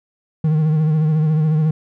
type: tone with vibrato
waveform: triangle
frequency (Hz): 155.4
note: D#3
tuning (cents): -2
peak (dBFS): -11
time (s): 0.44-1.71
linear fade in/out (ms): 5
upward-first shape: triangle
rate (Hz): 14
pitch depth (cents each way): 58
effects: none